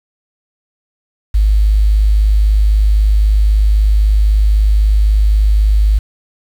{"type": "tone with quantisation", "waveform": "sine", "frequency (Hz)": 51.91, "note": "G#1", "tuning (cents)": 0, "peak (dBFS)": -7, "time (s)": [1.34, 5.99], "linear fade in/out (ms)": 10, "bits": 6, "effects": []}